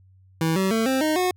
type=tone with pitch steps; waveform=25% pulse; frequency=162.3 / 190.79 / 224.3 / 263.7 / 309.9 / 364.4 Hz; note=E3 / G3 / A3 / C4 / D#4 / F#4; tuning=-27 / -47 / +34 / +14 / -7 / -26 cents; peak=-16 dBFS; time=0.41-1.31 s; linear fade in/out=2 ms; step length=150 ms; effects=added 94 Hz sine -51 dBFS peak until 1.36 s